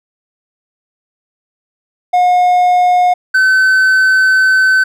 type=tone pair in turn; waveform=triangle; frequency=720 / 1525.6 Hz; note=F#5 / G6; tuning=-47 / -47 cents; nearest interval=octave + minor second; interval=1300 cents; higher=second; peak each=-5 dBFS; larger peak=neither; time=2.13-3.14 / 3.34-4.84 s; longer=second; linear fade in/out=10 ms; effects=none